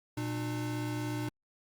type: tone pair together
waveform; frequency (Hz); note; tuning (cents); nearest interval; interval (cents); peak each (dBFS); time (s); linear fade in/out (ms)
square; 119.38 / 301.4; A#2 / D4; +42 / +45; octave + major third; 1603; -36 / -37; 0.17-1.29; 5
effects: Opus 48 kbps